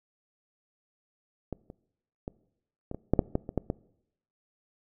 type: clicks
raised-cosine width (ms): 2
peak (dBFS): -20 / -30 / -21 / -22 / -22 / -8 / -7 / -12 / -22 / -13 / -15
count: 11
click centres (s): 1.527 / 1.701 / 2.279 / 2.914 / 2.946 / 3.136 / 3.192 / 3.354 / 3.491 / 3.577 / 3.701
effects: noise-tail reverb RT60 0.8 s tail -22 dB re dry